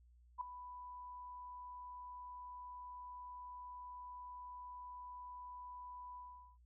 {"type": "tone with ADSR envelope", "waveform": "sine", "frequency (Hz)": 991, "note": "B5", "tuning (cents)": 6, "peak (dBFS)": -35, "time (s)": [0.38, 6.58], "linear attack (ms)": 30, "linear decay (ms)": 4, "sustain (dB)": -13, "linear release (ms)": 420, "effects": ["added 60 Hz sine -63 dBFS peak until 6.65 s"]}